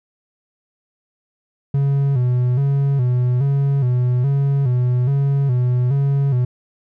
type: tone with vibrato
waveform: triangle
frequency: 131.5 Hz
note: C3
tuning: 9 cents sharp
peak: -12 dBFS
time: 1.74-6.45 s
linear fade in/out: 5 ms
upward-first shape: square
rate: 1.2 Hz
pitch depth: 100 cents each way
effects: none